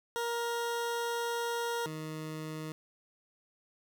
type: tone pair in turn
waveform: 20% pulse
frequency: 470 / 156.42 Hz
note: A#4 / D#3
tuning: +14 / +10 cents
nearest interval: octave + perfect fifth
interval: 1904 cents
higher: first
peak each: -27 / -33 dBFS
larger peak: first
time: 0.16-1.86 / 1.86-2.72 s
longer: first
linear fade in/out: 0 ms
effects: none